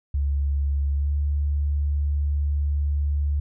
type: tone with pitch glide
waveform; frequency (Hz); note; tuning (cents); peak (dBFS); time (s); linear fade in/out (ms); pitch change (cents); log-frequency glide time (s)
sine; 70.5 to 72.4; C#2 to D2; +30 to -24; -20; 0.14-3.4; 5; +46; 0.95-1.12
effects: none